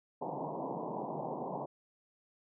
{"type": "band-pass noise", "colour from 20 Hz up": "white", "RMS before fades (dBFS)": -39, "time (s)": [0.21, 1.66], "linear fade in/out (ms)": 10, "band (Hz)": [130, 1000], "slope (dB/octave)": 96, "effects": []}